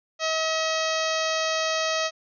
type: harmonic tone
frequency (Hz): 639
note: D#5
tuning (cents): +46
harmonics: 1 / 2 / 3 / 4 / 5 / 6 / 7 / 8 / 9 / 10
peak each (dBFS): -27 / -30 / -32 / -33 / -34 / -35 / -35 / -36 / -37 / -37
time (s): 0.19-2.11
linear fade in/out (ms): 50
effects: none